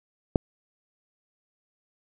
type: click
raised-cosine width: 2 ms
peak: -6 dBFS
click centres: 0.358 s
effects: none